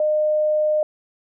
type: tone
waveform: sine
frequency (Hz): 610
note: D#5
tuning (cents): -34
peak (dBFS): -16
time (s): 0-0.83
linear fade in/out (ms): 2
effects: none